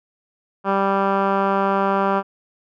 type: tone with low-pass filter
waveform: 10% pulse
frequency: 196 Hz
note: G3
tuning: in tune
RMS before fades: -19 dBFS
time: 0.64-2.23 s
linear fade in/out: 50 ms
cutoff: 1400 Hz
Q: 1.7
effects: none